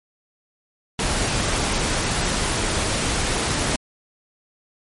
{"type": "noise", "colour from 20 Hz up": "pink", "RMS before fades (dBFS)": -22, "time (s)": [0.99, 3.76], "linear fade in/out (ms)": 2, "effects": ["MP3 48 kbps"]}